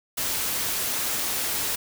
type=noise; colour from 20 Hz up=white; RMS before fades=-27 dBFS; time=0.17-1.76 s; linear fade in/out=10 ms; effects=none